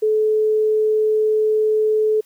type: tone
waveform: sine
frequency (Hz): 431.5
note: A4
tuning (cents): -34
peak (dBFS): -14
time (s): 0.02-2.21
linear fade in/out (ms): 10
effects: white hiss -57 dBFS RMS until 2.25 s